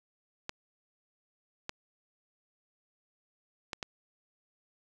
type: clicks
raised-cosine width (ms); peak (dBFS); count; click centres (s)
0.2; -18; 4; 0.494 / 1.694 / 3.732 / 3.828
effects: none